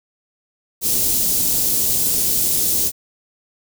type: band-stop noise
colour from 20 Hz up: white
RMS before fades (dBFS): -18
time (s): 0.81-2.92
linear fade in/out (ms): 50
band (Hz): 380 to 5700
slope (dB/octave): 12
effects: none

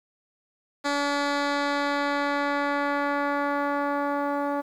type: tone with low-pass filter sweep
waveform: 10% pulse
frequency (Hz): 285.8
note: D4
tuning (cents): -47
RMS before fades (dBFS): -26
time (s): 0.84-4.62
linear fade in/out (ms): 20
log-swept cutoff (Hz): 6200 to 900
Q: 0.9
effects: 9-bit

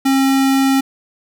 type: tone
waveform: square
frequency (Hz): 269.6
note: C#4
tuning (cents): -48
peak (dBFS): -12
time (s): 0.05-0.81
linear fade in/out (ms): 10
effects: none

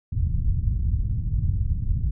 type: low-pass noise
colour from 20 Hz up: white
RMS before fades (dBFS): -23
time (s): 0.12-2.11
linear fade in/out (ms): 10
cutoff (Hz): 110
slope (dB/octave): 24
effects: none

